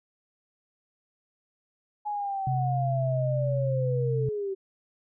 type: linear sweep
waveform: sine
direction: down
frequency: 842 to 380.4 Hz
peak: -28 dBFS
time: 2.05-4.55 s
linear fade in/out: 20 ms
type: tone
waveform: sine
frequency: 130.6 Hz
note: C3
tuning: 3 cents flat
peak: -25 dBFS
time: 2.47-4.29 s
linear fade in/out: 2 ms
effects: none